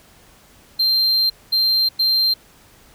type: tone bursts at uneven times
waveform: triangle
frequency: 4159 Hz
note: C8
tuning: 11 cents flat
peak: -13 dBFS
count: 3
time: 0.79-1.3 / 1.52-1.89 / 1.99-2.34 s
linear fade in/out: 10 ms
effects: pink hiss -50 dBFS RMS until 2.94 s